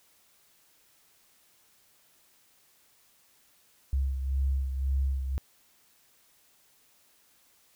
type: beating tone pair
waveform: sine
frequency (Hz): 67.1 / 69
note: C2 / C#2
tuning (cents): +44 / -7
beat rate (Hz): 1.9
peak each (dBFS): -26 / -35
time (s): 3.93-5.38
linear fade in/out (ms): 0
effects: white hiss -64 dBFS RMS until 7.75 s